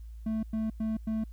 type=tone bursts; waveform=triangle; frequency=220 Hz; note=A3; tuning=in tune; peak=-26 dBFS; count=4; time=0.26-1.24 s; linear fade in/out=5 ms; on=170 ms; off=100 ms; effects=added 56 Hz sine -41 dBFS peak until 1.32 s + white hiss -71 dBFS RMS until 1.32 s